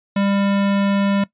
square tone, 199.1 Hz, G3, 27 cents sharp, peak -16 dBFS, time 0.16-1.24 s, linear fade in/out 5 ms, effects noise-tail reverb RT60 0.1 s tail -19 dB re dry + resampled to 8000 Hz

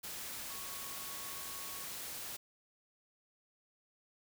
sine tone in noise, 1108.7 Hz, C#6, in tune, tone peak -53 dBFS, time 0.5-1.85 s, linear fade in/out 10 ms, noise white, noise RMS -44 dBFS, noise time 0.03-2.37 s, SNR -12 dB, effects none

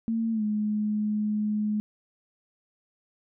sine tone with pitch glide, 226.5 to 211.3 Hz, A#3 to G#3, -50 to +30 cents, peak -24 dBFS, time 0.08-1.8 s, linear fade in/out 0 ms, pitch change -120 cents, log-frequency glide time 0.32-0.43 s, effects none

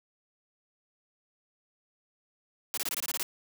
white noise bursts, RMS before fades -32 dBFS, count 9, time 2.74-3.229 s, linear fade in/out 0 ms, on 33 ms, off 24 ms, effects high-pass 200 Hz 12 dB/octave

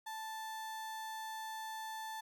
35% pulse tone, 880 Hz, A5, in tune, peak -40 dBFS, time 0.06-2.21 s, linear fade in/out 10 ms, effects none

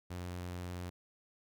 sawtooth tone, 89.1 Hz, F2, 35 cents sharp, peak -36 dBFS, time 0.1-0.9 s, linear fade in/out 10 ms, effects none

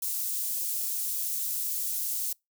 white high-pass noise, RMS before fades -31 dBFS, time 0.02-2.33 s, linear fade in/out 5 ms, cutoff 7800 Hz, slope 12 dB/octave, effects noise-tail reverb RT60 0.2 s tail -26 dB re dry

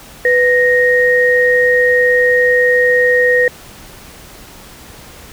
sine tone pair together, 495.9 / 1864.7 Hz, B4 / A#6, +7 / 0 cents, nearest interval octave + major seventh, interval 2293 cents, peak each -11 dBFS, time 0.25-3.48 s, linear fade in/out 2 ms, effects pink hiss -37 dBFS RMS until 5.32 s

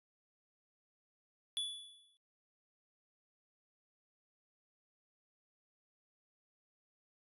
square tone with exponential decay, 3434 Hz, A7, 43 cents flat, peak -34 dBFS, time 1.57-2.17 s, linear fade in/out 0 ms, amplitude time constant 130 ms, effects noise-tail reverb RT60 0.1 s tail -20 dB re dry + resampled to 32000 Hz

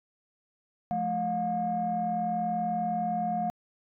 sine tone cluster, 175.9 / 216.4 / 714 Hz, F3 / A3 / F5, +13 / -29 / +38 cents, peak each -36 / -33 / -27 dBFS, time 0.91-3.5 s, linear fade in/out 0 ms, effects tanh soft clip ceiling -20 dBFS

